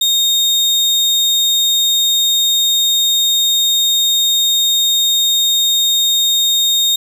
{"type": "tone", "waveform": "35% pulse", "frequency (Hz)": 3700, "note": "A#7", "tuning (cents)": -14, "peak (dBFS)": -9, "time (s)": [0.01, 6.96], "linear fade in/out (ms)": 5, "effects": []}